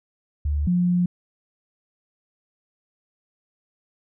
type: tone pair in turn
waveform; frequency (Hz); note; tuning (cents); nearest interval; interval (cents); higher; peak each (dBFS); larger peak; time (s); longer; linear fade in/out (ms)
sine; 73.3 / 177.39; D2 / F3; -3 / +27; octave + minor third; 1530; second; -20 / -17; second; 0.45-0.67 / 0.67-1.06; second; 5
effects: none